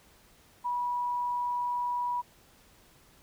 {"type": "tone", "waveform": "sine", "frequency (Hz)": 974, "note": "B5", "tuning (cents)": -24, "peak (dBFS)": -28, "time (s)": [0.64, 2.22], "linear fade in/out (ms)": 20, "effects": ["pink hiss -60 dBFS RMS until 3.22 s"]}